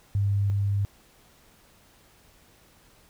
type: tone pair in turn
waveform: sine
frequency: 100.2 / 100.2 Hz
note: G2 / G2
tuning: +38 / +38 cents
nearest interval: unison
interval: 0 cents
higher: neither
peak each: -21 / -22 dBFS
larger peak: first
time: 0.15-0.5 / 0.5-0.85 s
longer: neither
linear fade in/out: 0 ms
effects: pink hiss -58 dBFS RMS until 3.09 s